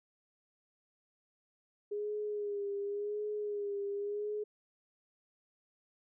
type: tone with vibrato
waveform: sine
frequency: 411.1 Hz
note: G#4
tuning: 18 cents flat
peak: -34 dBFS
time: 1.91-4.44 s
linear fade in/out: 10 ms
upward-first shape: sine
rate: 0.91 Hz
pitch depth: 41 cents each way
effects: none